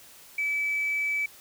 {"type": "tone", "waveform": "sine", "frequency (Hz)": 2301, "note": "D7", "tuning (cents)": -36, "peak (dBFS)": -24, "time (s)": [0.38, 1.26], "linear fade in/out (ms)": 5, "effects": ["tanh soft clip ceiling -20 dBFS", "white hiss -51 dBFS RMS until 1.4 s"]}